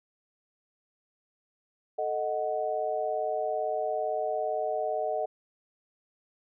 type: chord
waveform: sine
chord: D# diminished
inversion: second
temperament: equal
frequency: 440 / 622.3 / 740 Hz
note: A4 / D#5 / F#5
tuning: 0 / 0 / 0 cents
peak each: -34 / -30 / -32 dBFS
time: 1.98-5.26 s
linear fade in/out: 10 ms
effects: none